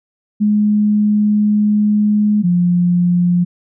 sine tone pair in turn, 209.5 / 176.27 Hz, G#3 / F3, +15 / +16 cents, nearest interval minor third, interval 299 cents, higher first, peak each -10 dBFS, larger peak neither, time 0.4-2.43 / 2.43-3.45 s, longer first, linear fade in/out 20 ms, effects none

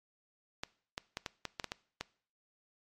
clicks, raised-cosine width 0.2 ms, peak -19 dBFS, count 9, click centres 0.635 / 0.979 / 1.171 / 1.262 / 1.453 / 1.598 / 1.643 / 1.719 / 2.01 s, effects noise-tail reverb RT60 0.5 s tail -21 dB re dry + MP3 64 kbps

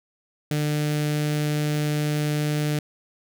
sawtooth tone with notch filter, 149.6 Hz, D3, 32 cents sharp, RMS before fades -24 dBFS, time 0.51-2.79 s, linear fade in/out 2 ms, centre 1000 Hz, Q 1.2, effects none

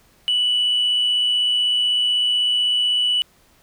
sine tone with amplitude modulation, 2960 Hz, F#7, in tune, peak -13 dBFS, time 0.28-3.22 s, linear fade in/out 0 ms, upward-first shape sine, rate 116 Hz, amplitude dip 35%, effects tanh soft clip ceiling -13 dBFS + pink hiss -56 dBFS RMS until 3.62 s

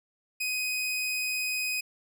sawtooth tone, 2506 Hz, D#7, 12 cents sharp, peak -25 dBFS, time 0.4-1.81 s, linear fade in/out 10 ms, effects none

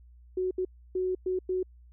sine tone bursts at uneven times, 369.8 Hz, F#4, 1 cent flat, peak -26 dBFS, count 5, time 0.37-0.51 / 0.58-0.65 / 0.95-1.15 / 1.26-1.39 / 1.49-1.63 s, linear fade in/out 5 ms, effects added 60 Hz sine -51 dBFS peak until 1.92 s

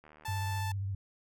click train, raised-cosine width 0.5 ms, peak -40 dBFS, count 44, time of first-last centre 0.04-0.603 s, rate 76.4 Hz
sawtooth tone, 880 Hz, A5, in tune, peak -33 dBFS, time 0.25-0.72 s, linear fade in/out 5 ms
sine tone with vibrato, 98 Hz, G2, in tune, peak -32 dBFS, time 0.28-0.95 s, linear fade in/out 5 ms, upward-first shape triangle, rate 15 Hz, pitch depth 59 cents each way
effects none

